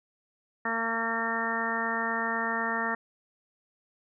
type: harmonic tone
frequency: 228 Hz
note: A#3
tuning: 38 cents flat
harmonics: 1 / 2 / 3 / 4 / 5 / 6 / 7 / 8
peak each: -36 / -38 / -37 / -35 / -36 / -35 / -40 / -31 dBFS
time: 0.65-2.95 s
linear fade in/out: 5 ms
effects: none